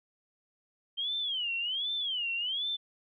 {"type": "tone with vibrato", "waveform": "sine", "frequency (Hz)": 3115, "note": "G7", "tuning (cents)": -12, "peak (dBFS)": -30, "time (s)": [0.97, 2.77], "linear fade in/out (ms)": 20, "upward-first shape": "sine", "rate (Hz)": 1.3, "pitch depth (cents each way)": 230, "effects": []}